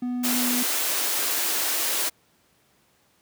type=tone; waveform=triangle; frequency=246.9 Hz; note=B3; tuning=in tune; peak=-23 dBFS; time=0.02-0.63 s; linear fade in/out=5 ms
type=high-pass noise; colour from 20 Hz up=white; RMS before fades=-25 dBFS; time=0.23-2.1 s; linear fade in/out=20 ms; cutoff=260 Hz; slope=48 dB/octave
effects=pink hiss -63 dBFS RMS until 3.21 s + high-pass 100 Hz 12 dB/octave